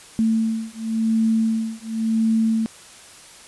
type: beating tone pair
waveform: sine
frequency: 222.9 / 223.83 Hz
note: A3 / A3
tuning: +23 / +30 cents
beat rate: 0.93 Hz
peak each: -21 dBFS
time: 0.19-2.66 s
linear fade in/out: 0 ms
effects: white hiss -44 dBFS RMS until 3.47 s + resampled to 24000 Hz